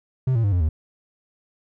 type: tone with pitch steps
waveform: triangle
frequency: 129.9 / 114.4 / 100.75 / 88.72 / 78.14 Hz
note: C3 / A#2 / G2 / F2 / D#2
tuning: -12 / -32 / +48 / +28 / +8 cents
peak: -15 dBFS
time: 0.27-0.69 s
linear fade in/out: 5 ms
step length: 84 ms
effects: none